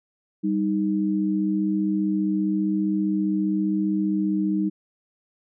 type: tone pair together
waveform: sine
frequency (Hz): 195.98 / 311.1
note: G3 / D#4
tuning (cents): 0 / 0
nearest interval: minor sixth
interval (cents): 800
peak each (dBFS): -23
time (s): 0.43-4.7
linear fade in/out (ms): 20
effects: none